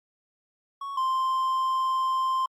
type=tone pair in turn; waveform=triangle; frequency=1108.7 / 1046.4 Hz; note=C#6 / C6; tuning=0 / 0 cents; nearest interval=minor second; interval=100 cents; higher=first; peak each=-30 / -21 dBFS; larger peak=second; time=0.81-0.97 / 0.97-2.46 s; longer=second; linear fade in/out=5 ms; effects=Opus 48 kbps